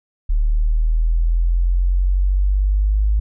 sine exponential sweep, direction up, 37.1 to 52.6 Hz, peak -13 dBFS, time 0.29-3.2 s, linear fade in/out 10 ms, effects none

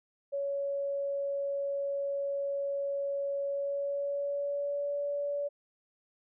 sine tone with pitch glide, 560 to 573.1 Hz, C#5 to D5, +18 to -42 cents, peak -30 dBFS, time 0.32-5.49 s, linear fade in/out 20 ms, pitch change +40 cents, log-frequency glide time 3.45-4.96 s, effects none

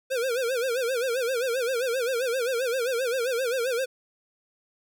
square tone with vibrato, 495.5 Hz, B4, 6 cents sharp, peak -25 dBFS, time 0.1-3.86 s, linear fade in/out 20 ms, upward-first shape sine, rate 7.6 Hz, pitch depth 140 cents each way, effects none

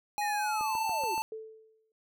square tone with pitch glide, 830.6 to 885.1 Hz, G#5 to A5, 0 to +10 cents, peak -30 dBFS, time 0.18-1.22 s, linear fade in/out 0 ms, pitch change +110 cents, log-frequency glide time 0.34-0.77 s
sine linear sweep, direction down, 1899 to 329.6 Hz, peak -36 dBFS, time 0.21-1.15 s, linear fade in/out 10 ms
click train, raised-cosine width 1 ms, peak -29 dBFS, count 5, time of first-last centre 0.61-1.179 s, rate 7.03 Hz
sine tone with exponential decay, 440 Hz, A4, in tune, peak -35 dBFS, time 1.32-1.92 s, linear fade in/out 2 ms, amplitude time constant 130 ms
effects none

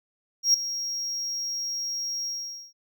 triangle tone with ADSR envelope, 5600 Hz, F8, 4 cents sharp, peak -13 dBFS, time 0.43-2.73 s, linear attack 110 ms, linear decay 5 ms, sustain -14 dB, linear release 470 ms, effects none

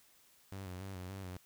sawtooth tone with vibrato, 94 Hz, F#2, 28 cents sharp, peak -39 dBFS, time 0.52-1.37 s, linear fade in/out 0 ms, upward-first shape square, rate 3.5 Hz, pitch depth 55 cents each way, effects white hiss -66 dBFS RMS until 1.45 s

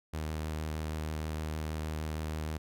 sawtooth tone with vibrato, 77.78 Hz, D#2, in tune, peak -30 dBFS, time 0.13-2.58 s, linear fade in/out 10 ms, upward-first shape sine, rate 6.4 Hz, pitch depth 14 cents each way, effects none

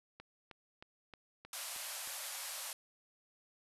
click train, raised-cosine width 0.3 ms, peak -34 dBFS, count 7, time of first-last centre 0.2-2.075 s, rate 3.2 Hz
white band-pass noise, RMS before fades -44 dBFS, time 1.53-2.73 s, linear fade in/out 2 ms, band 530 to 13000 Hz, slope 96 dB/octave
effects none

